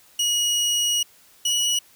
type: tone pair in turn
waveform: 25% pulse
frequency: 2900 / 2927 Hz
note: F#7 / F#7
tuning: -35 / -19 cents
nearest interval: unison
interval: 16 cents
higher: second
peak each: -16 dBFS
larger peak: neither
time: 0.19-1.03 / 1.45-1.79 s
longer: first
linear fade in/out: 5 ms
effects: white hiss -54 dBFS RMS until 1.95 s